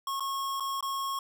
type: tone with dropouts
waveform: square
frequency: 1091 Hz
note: C#6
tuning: 28 cents flat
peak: -31 dBFS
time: 0.07-1.19 s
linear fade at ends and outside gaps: 2 ms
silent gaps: 0.197-0.205 / 0.599-0.605 / 0.808-0.826 s
effects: none